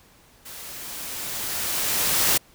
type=noise with level ramp; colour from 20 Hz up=white; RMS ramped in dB=-40 to -19 dBFS; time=0.45-2.38 s; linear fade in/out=10 ms; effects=pink hiss -55 dBFS RMS until 2.54 s